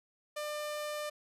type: tone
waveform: sawtooth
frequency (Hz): 598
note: D5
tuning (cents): +31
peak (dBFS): -32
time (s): 0.36-1.1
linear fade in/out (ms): 10
effects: resampled to 32000 Hz